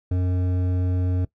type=tone with hard clipping; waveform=sine; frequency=90.8 Hz; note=F#2; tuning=32 cents flat; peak=-22 dBFS; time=0.11-1.25 s; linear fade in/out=5 ms; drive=11 dB; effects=noise-tail reverb RT60 0.1 s tail -19 dB re dry